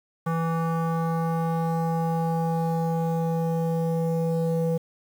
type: tone with low-pass filter sweep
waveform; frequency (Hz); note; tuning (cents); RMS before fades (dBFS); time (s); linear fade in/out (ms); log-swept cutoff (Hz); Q
square; 164.81; E3; 0; -25; 0.26-4.78; 10; 1200 to 550; 2.8
effects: 8-bit